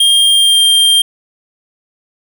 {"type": "tone with pitch glide", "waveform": "square", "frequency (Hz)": [3215, 3187], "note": ["G7", "G7"], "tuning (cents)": [43, 28], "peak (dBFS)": -7, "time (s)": [0, 1.02], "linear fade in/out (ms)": 5, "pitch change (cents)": -15, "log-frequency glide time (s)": [0.14, 0.64], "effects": []}